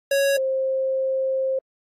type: tone pair in turn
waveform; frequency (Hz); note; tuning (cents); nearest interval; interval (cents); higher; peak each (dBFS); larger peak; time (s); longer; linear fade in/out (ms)
square / sine; 554.4 / 529.3; C#5 / C5; 0 / +20; minor second; 80; first; -18 / -20; first; 0.11-0.37 / 0.37-1.59; second; 5
effects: AAC 48 kbps